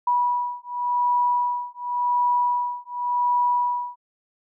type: beating tone pair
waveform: sine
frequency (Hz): 975 / 975.9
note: B5 / B5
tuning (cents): -23 / -21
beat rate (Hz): 0.9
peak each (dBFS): -23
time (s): 0.07-3.96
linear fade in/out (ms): 5
effects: none